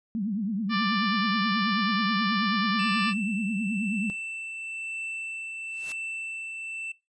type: tone with vibrato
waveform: sine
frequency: 208.3 Hz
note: G#3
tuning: 5 cents sharp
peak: -26 dBFS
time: 0.15-4.1 s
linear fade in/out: 0 ms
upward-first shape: triangle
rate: 9.3 Hz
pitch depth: 230 cents each way
type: harmonic tone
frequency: 590 Hz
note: D5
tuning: 8 cents sharp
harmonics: 2 / 3 / 4 / 5 / 6 / 7 / 8 / 9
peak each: -28 / -32 / -34 / -36 / -38 / -39 / -40 / -41 dBFS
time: 0.69-3.14 s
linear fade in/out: 50 ms
type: tone with tremolo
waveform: triangle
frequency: 2665 Hz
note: E7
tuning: 18 cents sharp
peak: -29 dBFS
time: 2.79-6.92 s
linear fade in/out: 5 ms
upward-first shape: triangle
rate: 1 Hz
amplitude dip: 35%
type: noise with exponential growth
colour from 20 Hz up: white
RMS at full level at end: -37 dBFS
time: 5.63-5.92 s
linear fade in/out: 0 ms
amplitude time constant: 61 ms
effects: noise-tail reverb RT60 0.2 s tail -20 dB re dry + resampled to 22050 Hz